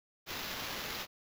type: noise with sample-and-hold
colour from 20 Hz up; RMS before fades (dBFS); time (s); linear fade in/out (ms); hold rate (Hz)
violet; -40; 0.26-1.07; 50; 8820
effects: none